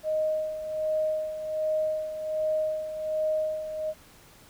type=tone with tremolo; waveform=sine; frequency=622 Hz; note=D#5; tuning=1 cent flat; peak=-23 dBFS; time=0.03-3.94 s; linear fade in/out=50 ms; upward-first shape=sine; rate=1.3 Hz; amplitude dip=65%; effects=pink hiss -54 dBFS RMS until 4.49 s